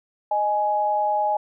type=tone pair together; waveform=sine; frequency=618 / 835.9 Hz; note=D#5 / G#5; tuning=-12 / +11 cents; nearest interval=perfect fourth; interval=523 cents; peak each=-25 / -20 dBFS; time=0.31-1.37 s; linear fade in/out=5 ms; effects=none